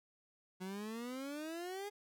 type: exponential sweep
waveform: 30% pulse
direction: up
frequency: 182 to 417.1 Hz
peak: -39 dBFS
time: 0.6-1.9 s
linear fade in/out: 20 ms
effects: none